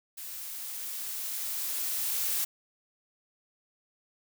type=noise with level ramp; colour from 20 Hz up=blue; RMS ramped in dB=-41 to -29 dBFS; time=0.17-2.45 s; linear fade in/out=10 ms; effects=none